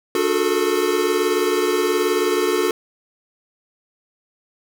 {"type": "tone cluster", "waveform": "square", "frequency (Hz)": [295.7, 363.2, 430.4, 449.2], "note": ["D4", "F#4", "A4", "A4"], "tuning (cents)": [12, -32, -38, 36], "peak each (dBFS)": [-27, -21, -23, -25], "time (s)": [0.15, 2.71], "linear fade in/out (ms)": 2, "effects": []}